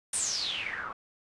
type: noise with low-pass filter sweep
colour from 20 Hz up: white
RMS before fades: -33 dBFS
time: 0.13-0.93 s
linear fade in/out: 5 ms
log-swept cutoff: 9500 to 1100 Hz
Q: 9.4
effects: resampled to 24000 Hz